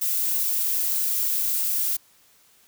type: noise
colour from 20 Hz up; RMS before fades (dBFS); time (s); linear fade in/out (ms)
violet; -24; 0.01-1.97; 10
effects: white hiss -58 dBFS RMS until 2.67 s